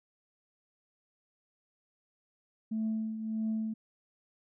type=tone with tremolo; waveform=sine; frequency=220 Hz; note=A3; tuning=in tune; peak=-27 dBFS; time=2.71-3.74 s; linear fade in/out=10 ms; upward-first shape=triangle; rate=1.6 Hz; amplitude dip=65%; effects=tanh soft clip ceiling -26 dBFS